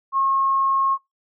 sine tone, 1083 Hz, C#6, 41 cents flat, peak -17 dBFS, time 0.12-0.98 s, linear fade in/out 50 ms, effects noise-tail reverb RT60 0.2 s tail -19 dB re dry

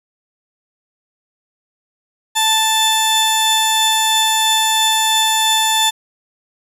sawtooth tone pair together, 880 / 3523 Hz, A5 / A7, 0 / +1 cents, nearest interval 2 octaves, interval 2401 cents, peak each -12 dBFS, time 2.35-5.91 s, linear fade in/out 20 ms, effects resampled to 32000 Hz + 7-bit

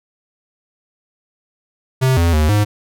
square tone with pitch steps, 130.6 / 84.7 / 76.6 / 104.3 Hz, C3 / E2 / D#2 / G#2, -3 / +48 / -27 / +8 cents, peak -12 dBFS, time 2.01-2.65 s, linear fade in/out 20 ms, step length 160 ms, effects none

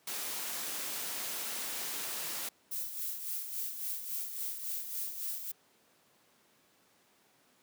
white noise, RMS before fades -38 dBFS, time 0.07-2.49 s, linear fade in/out 5 ms
violet noise with tremolo, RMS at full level -36 dBFS, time 2.71-5.52 s, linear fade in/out 10 ms, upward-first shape sine, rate 3.6 Hz, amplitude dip 55%
effects pink hiss -67 dBFS RMS until 7.62 s + high-pass 200 Hz 12 dB/octave

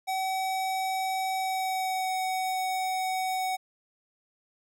square tone with pitch glide, 759 to 749.8 Hz, F#5 to F#5, +44 to +23 cents, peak -28 dBFS, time 0.07-3.57 s, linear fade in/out 20 ms, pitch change -21 cents, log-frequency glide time 1.36-2.15 s, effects none

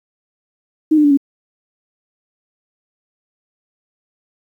sine tone with pitch steps, 311.1 / 300 / 289.3 / 278.9 Hz, D#4 / D4 / D4 / C#4, 0 / +37 / -26 / +11 cents, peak -8 dBFS, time 0.91-1.174 s, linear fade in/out 10 ms, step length 66 ms, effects 8-bit

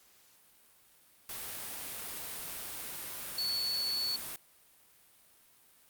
sine tone in noise, 4435 Hz, C#8, in tune, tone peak -31 dBFS, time 3.38-4.16 s, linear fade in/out 2 ms, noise white, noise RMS -41 dBFS, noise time 1.29-4.36 s, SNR +7 dB, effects white hiss -63 dBFS RMS until 5.89 s + Opus 48 kbps

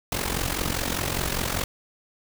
pink noise with amplitude modulation, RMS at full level -24 dBFS, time 0.12-1.64 s, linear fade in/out 2 ms, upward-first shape sine, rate 45 Hz, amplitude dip 75%, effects none

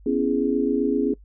sine chord, C# minor seventh, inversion third, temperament just, 249.5 / 277.2 / 332.6 / 415.8 Hz, B3 / C#4 / E4 / G#4, +18 / 0 / +16 / +2 cents, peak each -25 / -23 / -27 / -24 dBFS, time 0.06-1.14 s, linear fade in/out 5 ms, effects noise-tail reverb RT60 0.1 s tail -23 dB re dry + added 50 Hz sine -45 dBFS peak until 1.24 s

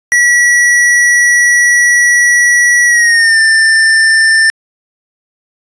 square tone with pitch glide, 1936 to 1785.6 Hz, B6 to A6, -35 to +25 cents, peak -6 dBFS, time 0.12-4.5 s, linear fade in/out 0 ms, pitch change -140 cents, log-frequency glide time 2.86-3.39 s, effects resampled to 22050 Hz

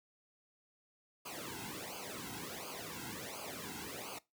pink noise with flanger, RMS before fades -45 dBFS, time 1.25-4.19 s, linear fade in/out 10 ms, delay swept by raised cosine 0.53 to 1.73 ms, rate 1.4 Hz, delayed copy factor -0.95, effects noise-tail reverb RT60 0.2 s tail -20 dB re dry + high-pass 80 Hz 12 dB/octave

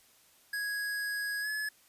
square tone with pitch glide, 1661.2 to 1707.9 Hz, G#6 to G#6, 0 to +48 cents, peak -33 dBFS, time 0.53-1.69 s, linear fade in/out 5 ms, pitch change +48 cents, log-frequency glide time 1.41-1.48 s, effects white hiss -63 dBFS RMS until 1.88 s + resampled to 32000 Hz

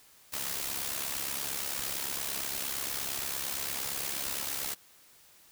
white noise with amplitude modulation, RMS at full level -32 dBFS, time 0.32-4.75 s, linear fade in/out 20 ms, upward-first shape sine, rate 68.7 Hz, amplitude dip 65%, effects white hiss -59 dBFS RMS until 5.51 s

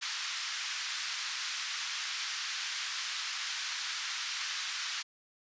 white band-pass noise, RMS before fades -37 dBFS, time 0.01-5.03 s, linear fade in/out 20 ms, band 1200 to 5900 Hz, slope 24 dB/octave, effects resampled to 16000 Hz

